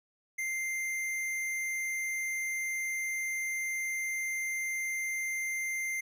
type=tone with hard clipping; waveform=sine; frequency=2093 Hz; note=C7; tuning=in tune; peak=-33 dBFS; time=0.38-6.01 s; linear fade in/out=10 ms; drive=14 dB; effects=none

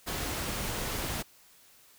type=noise; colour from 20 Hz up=pink; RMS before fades=-34 dBFS; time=0.06-1.23 s; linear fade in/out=20 ms; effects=white hiss -59 dBFS RMS until 1.98 s

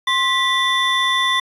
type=tone cluster; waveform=triangle; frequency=1057 / 1963 / 3524 Hz; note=C6 / B6 / A7; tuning=+17 / -11 / +2 cents; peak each=-18 dBFS; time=0.07-1.4 s; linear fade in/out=5 ms; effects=resampled to 32000 Hz + 8-bit

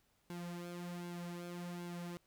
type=tone with flanger; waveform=sawtooth; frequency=174.61 Hz; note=F3; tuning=in tune; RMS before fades=-45 dBFS; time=0.3-2.17 s; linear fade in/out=0 ms; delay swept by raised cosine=1.6 to 4.7 ms; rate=1.3 Hz; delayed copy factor=-0.7; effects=pink hiss -75 dBFS RMS until 2.26 s

